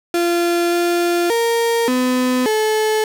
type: tone with pitch steps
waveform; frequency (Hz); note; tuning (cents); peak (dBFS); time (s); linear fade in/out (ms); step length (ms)
35% pulse; 344.7 / 346.8 / 464 / 252.8 / 432.9; F4 / F4 / A#4 / B3 / A4; -23 / -12 / -8 / +41 / -28; -13; 0.14-3.04; 2; 580
effects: none